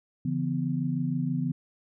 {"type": "tone cluster", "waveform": "sine", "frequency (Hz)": [142.3, 168.6, 249.5], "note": ["C#3", "E3", "B3"], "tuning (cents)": [46, 39, 18], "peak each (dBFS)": -30, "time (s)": [0.25, 1.52], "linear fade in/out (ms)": 5, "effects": []}